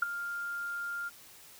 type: tone with ADSR envelope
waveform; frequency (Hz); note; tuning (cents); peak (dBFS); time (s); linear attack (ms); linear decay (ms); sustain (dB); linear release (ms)
sine; 1400; F6; +4; -21; 0.02-1.1; 6; 13; -13; 26
effects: white hiss -54 dBFS RMS until 1.59 s